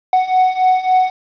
triangle beating tone pair, 740 / 743.6 Hz, F#5 / F#5, 0 / +8 cents, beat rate 3.6 Hz, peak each -14 / -11 dBFS, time 0.13-1.1 s, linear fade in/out 2 ms, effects resampled to 11025 Hz + 7-bit

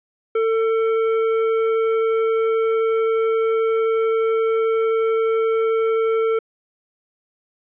sine tone with hard clipping, 448.1 Hz, A4, 32 cents sharp, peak -18 dBFS, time 0.35-6.39 s, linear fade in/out 5 ms, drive 9 dB, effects resampled to 8000 Hz

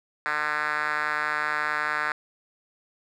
5% pulse tone with band-pass filter, 150.8 Hz, D3, 46 cents sharp, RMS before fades -27 dBFS, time 0.26-2.12 s, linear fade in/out 0 ms, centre 1600 Hz, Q 2.2, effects none

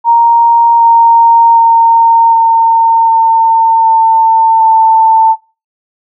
sine tone with pitch steps, 932.3 / 925.3 / 918.4 / 911.5 / 904.7 / 897.9 / 891.2 Hz, A#5 / A#5 / A#5 / A#5 / A5 / A5 / A5, 0 / -13 / -26 / -39 / +48 / +35 / +22 cents, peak -3 dBFS, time 0.04-5.36 s, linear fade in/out 50 ms, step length 760 ms, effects noise-tail reverb RT60 0.3 s tail -18 dB re dry

